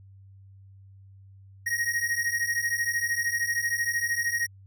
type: beating tone pair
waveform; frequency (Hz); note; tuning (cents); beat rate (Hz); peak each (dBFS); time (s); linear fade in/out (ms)
square; 1872 / 1885; A#6 / A#6; +7 / +19; 13; -30 / -28; 1.66-4.47; 10
effects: added 97 Hz sine -48 dBFS peak until 4.66 s